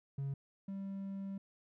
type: tone pair in turn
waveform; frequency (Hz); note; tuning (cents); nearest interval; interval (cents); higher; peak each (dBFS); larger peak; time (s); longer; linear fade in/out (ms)
triangle; 138.2 / 195.44; C#3 / G3; -5 / -5; tritone; 600; second; -33 / -37; first; 0.18-0.34 / 0.68-1.38; second; 5
effects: tanh soft clip ceiling -30 dBFS